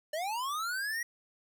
square linear sweep, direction up, 587.3 to 1924 Hz, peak -33 dBFS, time 0.13-1.03 s, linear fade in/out 5 ms, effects none

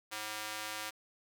square tone with high-pass filter, 107.3 Hz, A2, 43 cents flat, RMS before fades -41 dBFS, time 0.11-0.91 s, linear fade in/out 20 ms, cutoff 1100 Hz, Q 0.57, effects none

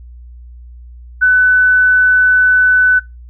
sine tone, 1500 Hz, F#6, 23 cents sharp, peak -6 dBFS, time 1.21-3 s, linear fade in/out 20 ms, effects noise-tail reverb RT60 0.2 s tail -23 dB re dry + added 60 Hz sine -32 dBFS peak until 3.29 s

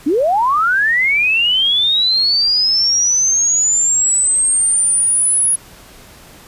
sine linear sweep, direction up, 261.6 to 10500 Hz, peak -11 dBFS, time 0.06-5.56 s, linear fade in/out 10 ms, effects pink hiss -41 dBFS RMS until 6.47 s + resampled to 32000 Hz

